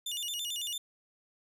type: tone with vibrato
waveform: sawtooth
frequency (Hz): 3203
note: G7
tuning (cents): +37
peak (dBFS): -31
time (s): 0.06-0.78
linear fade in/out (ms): 5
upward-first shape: square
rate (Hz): 9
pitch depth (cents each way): 180
effects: none